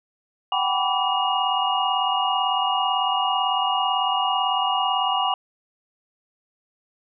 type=tone cluster; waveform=sine; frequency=750 / 788 / 986 / 1154 / 2861 Hz; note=F#5 / G5 / B5 / D6 / F7; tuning=+23 / +9 / -3 / -31 / +41 cents; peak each=-26 dBFS; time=0.52-5.34 s; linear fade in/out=2 ms; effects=none